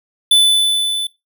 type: tone with level ramp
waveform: square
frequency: 3499 Hz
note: A7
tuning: 10 cents flat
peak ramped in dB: -7 to -19 dBFS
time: 0.31-1.07 s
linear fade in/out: 5 ms
effects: noise-tail reverb RT60 0.2 s tail -18 dB re dry